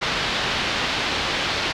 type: low-pass noise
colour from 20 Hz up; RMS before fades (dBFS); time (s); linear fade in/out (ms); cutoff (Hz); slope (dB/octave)
white; -24; 0.01-1.73; 20; 4100; 24
effects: none